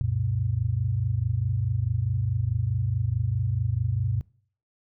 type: tone cluster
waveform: sine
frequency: 70.4 / 96.7 / 121.4 Hz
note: C#2 / G2 / B2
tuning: +27 / -23 / -29 cents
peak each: -35 / -26 / -26 dBFS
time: 0.01-4.21 s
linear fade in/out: 0 ms
effects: noise-tail reverb RT60 0.5 s tail -22 dB re dry